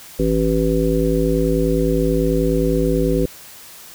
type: harmonic tone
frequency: 54.7 Hz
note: A1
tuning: 9 cents flat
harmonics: 1 / 3 / 5 / 7 / 9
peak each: -21 / -21 / -21 / -21 / -21 dBFS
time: 0.19-3.26 s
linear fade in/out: 5 ms
effects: white hiss -40 dBFS RMS until 3.94 s